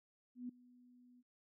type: tone with ADSR envelope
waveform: sine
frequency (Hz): 246.9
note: B3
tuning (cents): 0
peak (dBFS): -40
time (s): 0.35-1.23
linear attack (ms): 140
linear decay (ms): 6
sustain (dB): -22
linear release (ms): 37
effects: none